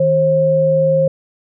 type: tone pair together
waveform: sine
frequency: 157.5 / 535 Hz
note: D#3 / C5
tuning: +21 / +38 cents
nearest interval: octave + major sixth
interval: 2117 cents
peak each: -18 / -11 dBFS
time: 0-1.08 s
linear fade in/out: 5 ms
effects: none